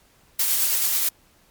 blue noise with tremolo, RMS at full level -20 dBFS, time 0.39-1.09 s, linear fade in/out 5 ms, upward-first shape triangle, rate 9.3 Hz, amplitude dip 30%, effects pink hiss -58 dBFS RMS until 1.5 s + MP3 96 kbps

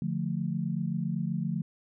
sine chord, D minor, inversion none, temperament equal, 146.83 / 174.61 / 220 Hz, D3 / F3 / A3, 0 / 0 / 0 cents, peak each -33 / -31 / -34 dBFS, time 0.02-1.62 s, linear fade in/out 2 ms, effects none

